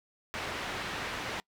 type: low-pass noise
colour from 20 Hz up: white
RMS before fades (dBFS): -37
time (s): 0.34-1.4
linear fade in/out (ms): 0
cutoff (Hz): 2400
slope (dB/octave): 12
effects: noise-tail reverb RT60 0.1 s tail -25 dB re dry